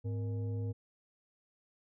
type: tone with frequency modulation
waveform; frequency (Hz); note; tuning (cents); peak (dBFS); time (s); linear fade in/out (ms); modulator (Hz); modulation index
sine; 104.3; G#2; +8; -33; 0.04-0.73; 20; 363; 0.48
effects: none